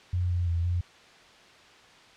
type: tone with pitch steps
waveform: sine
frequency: 89.4 / 87.9 / 84.7 / 87.9 Hz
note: F2 / F2 / E2 / F2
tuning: +41 / +12 / +48 / +12 cents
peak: -24 dBFS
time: 0.13-0.81 s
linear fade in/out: 5 ms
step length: 170 ms
effects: white hiss -53 dBFS RMS until 2.16 s + low-pass 4000 Hz 12 dB/octave